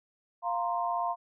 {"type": "chord", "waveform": "sine", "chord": "F suspended fourth", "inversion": "none", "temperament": "just", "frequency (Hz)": [698.5, 931.3, 1047.7], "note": ["F5", "Bb5", "C6"], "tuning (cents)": [0, -2, 2], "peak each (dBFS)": [-31, -33, -33], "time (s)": [0.42, 1.16], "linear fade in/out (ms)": 50, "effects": []}